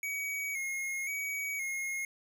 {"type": "tone with vibrato", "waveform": "square", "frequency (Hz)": 2207, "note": "C#7", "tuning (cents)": -8, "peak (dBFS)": -34, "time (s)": [0.03, 2.05], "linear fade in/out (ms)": 2, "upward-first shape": "square", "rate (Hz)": 0.96, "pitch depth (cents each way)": 43, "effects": []}